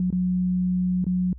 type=tone with dropouts; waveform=sine; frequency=182 Hz; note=F#3; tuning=28 cents flat; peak=-20 dBFS; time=0-1.33 s; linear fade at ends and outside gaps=2 ms; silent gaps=0.104-0.126 / 1.043-1.066 s; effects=added 63 Hz sine -38 dBFS peak until 1.38 s